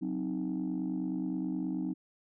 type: chord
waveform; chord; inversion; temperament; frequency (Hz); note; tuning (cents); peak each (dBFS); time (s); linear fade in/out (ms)
sine; C diminished; second; equal; 185 / 261.6 / 311.1; Gb3 / C4 / Eb4; 0 / 0 / 0; -35 / -34 / -34; 0.01-1.94; 20
effects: tanh soft clip ceiling -26 dBFS